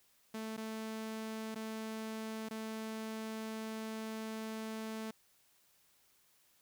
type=tone with dropouts; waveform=sawtooth; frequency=220.3 Hz; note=A3; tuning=2 cents sharp; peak=-36 dBFS; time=0.34-5.11 s; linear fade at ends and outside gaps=5 ms; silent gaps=0.567-0.576 / 1.547-1.557 / 2.488-2.508 s; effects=white hiss -70 dBFS RMS until 6.61 s

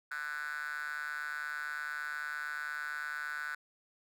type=tone with high-pass filter; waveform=5% pulse; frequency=148.8 Hz; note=D3; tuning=23 cents sharp; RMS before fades=-39 dBFS; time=0.11-3.55 s; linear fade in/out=5 ms; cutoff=1500 Hz; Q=9.9; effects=none

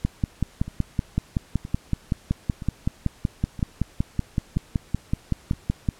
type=two click trains; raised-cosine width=5 ms; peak=-9 / -21 dBFS; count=32 / 6; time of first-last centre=0.05-5.888 / 0.68-5.534 s; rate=5.31 / 1.03 Hz; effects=pink hiss -52 dBFS RMS until 5.99 s + low-pass 11000 Hz 12 dB/octave

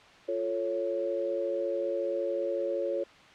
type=chord; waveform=sine; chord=F augmented; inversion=none; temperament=equal; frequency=349.2 / 440 / 554.4 Hz; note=F4 / A4 / C#5; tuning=0 / 0 / 0 cents; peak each=-34 / -35 / -30 dBFS; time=0.28-3.04 s; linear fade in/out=10 ms; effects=white hiss -53 dBFS RMS until 3.34 s + low-pass 3000 Hz 12 dB/octave

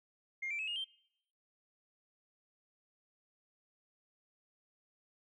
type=tone with pitch steps; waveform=sine; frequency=2123 / 2342 / 2584 / 2850 / 3144 Hz; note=C7 / D7 / E7 / F7 / G7; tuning=+25 / -5 / -35 / +34 / +4 cents; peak=-35 dBFS; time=0.42-0.845 s; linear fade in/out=10 ms; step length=85 ms; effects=noise-tail reverb RT60 0.7 s tail -22 dB re dry + tanh soft clip ceiling -32 dBFS

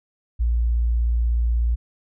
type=tone; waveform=sine; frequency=58.27 Hz; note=A#1; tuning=in tune; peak=-17 dBFS; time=0.39-1.76 s; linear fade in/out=20 ms; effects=none

